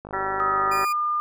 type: click train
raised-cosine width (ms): 1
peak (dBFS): -22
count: 41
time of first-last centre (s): 0.05-0.833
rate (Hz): 51.1
type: harmonic tone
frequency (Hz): 192.4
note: G3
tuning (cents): -32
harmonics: 2 / 3 / 4 / 5 / 6 / 7 / 8 / 9 / 10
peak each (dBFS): -32 / -38 / -31 / -31 / -40 / -28 / -40 / -36 / -36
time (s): 0.13-0.85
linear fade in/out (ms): 5
type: tone with pitch glide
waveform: sine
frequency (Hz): 1260 to 1205.9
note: D#6 to D6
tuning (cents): +21 to +45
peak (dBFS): -21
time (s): 0.4-1.2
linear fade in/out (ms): 0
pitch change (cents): -76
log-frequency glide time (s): 0.5-0.9
type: tone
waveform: sawtooth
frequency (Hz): 2426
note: D#7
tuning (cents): -44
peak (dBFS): -27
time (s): 0.71-0.93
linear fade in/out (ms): 10
effects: none